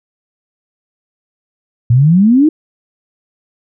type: exponential sweep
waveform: sine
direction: up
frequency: 113.7 to 324 Hz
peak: -5 dBFS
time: 1.9-2.49 s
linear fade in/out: 5 ms
effects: none